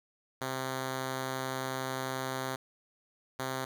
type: tone pair in turn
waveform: 5% pulse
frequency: 131.3 / 131.3 Hz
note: C3 / C3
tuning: +6 / +6 cents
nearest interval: unison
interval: 0 cents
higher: neither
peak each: -22 dBFS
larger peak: neither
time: 0.41-2.56 / 3.39-3.65 s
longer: first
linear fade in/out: 5 ms
effects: none